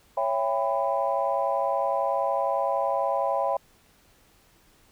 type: chord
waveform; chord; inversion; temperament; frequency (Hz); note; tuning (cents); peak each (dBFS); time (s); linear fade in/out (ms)
sine; C# half-diminished seventh; none; just; 554.4 / 665.2 / 798.3 / 997.9; C#5 / E5 / G5 / B5; 0 / +16 / +31 / +18; -27 / -28 / -28 / -29; 0.17-3.57; 5
effects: tanh soft clip ceiling -12 dBFS + pink hiss -60 dBFS RMS until 4.91 s